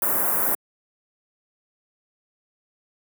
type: band-stop noise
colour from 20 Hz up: white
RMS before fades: -22 dBFS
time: 0.02-0.55 s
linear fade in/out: 2 ms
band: 1500 to 11000 Hz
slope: 24 dB/octave
effects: high-pass 200 Hz 12 dB/octave